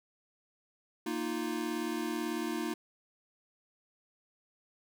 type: chord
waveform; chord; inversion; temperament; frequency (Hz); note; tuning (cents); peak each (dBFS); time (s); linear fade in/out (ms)
square; Bb suspended fourth; none; equal; 233.1 / 311.1 / 349.2; Bb3 / Eb4 / F4; 0 / 0 / 0; -39 / -37 / -38; 1.06-2.74; 5
effects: none